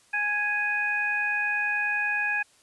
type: harmonic tone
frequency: 830.6 Hz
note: G#5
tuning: in tune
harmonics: 1 / 2 / 3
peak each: -34 / -26 / -28 dBFS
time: 0.13-2.43 s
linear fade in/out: 10 ms
effects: white hiss -60 dBFS RMS until 2.62 s + resampled to 24000 Hz